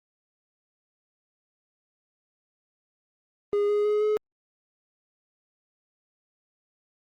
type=tone with pitch steps; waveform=triangle; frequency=410.1 / 415.1 / 420.2 / 425.3 Hz; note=G#4 / G#4 / G#4 / G#4; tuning=-22 / -1 / +20 / +41 cents; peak=-19 dBFS; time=3.53-4.17 s; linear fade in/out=0 ms; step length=160 ms; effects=Opus 24 kbps